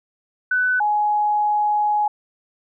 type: tone pair in turn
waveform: sine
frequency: 1499 / 837.9 Hz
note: F#6 / G#5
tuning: +22 / +15 cents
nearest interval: minor seventh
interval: 1007 cents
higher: first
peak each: -16 dBFS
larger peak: neither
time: 0.51-0.8 / 0.8-2.08 s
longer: second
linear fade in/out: 5 ms
effects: none